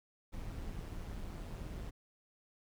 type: noise with amplitude modulation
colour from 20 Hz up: brown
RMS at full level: -41 dBFS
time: 0.32-1.91 s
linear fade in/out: 20 ms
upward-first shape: sine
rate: 166 Hz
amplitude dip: 50%
effects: none